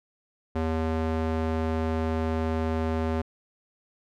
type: tone with band-pass filter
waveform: square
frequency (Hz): 80.1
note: E2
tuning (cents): -49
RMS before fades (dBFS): -27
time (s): 0.55-3.22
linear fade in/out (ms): 10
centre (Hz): 460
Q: 0.51
effects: none